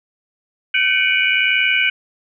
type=tone cluster; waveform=sine; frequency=1529 / 2236 / 2317 / 2437 / 2941 Hz; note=G6 / C#7 / D7 / D#7 / F#7; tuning=-44 / +14 / -24 / -37 / -11 cents; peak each=-20 dBFS; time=0.74-1.9 s; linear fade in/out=5 ms; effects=none